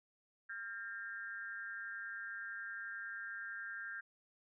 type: tone with amplitude modulation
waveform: sine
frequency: 1603 Hz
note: G6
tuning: 38 cents sharp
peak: -38 dBFS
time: 0.49-4.01 s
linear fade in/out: 10 ms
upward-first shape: sine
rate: 211 Hz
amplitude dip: 95%
effects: none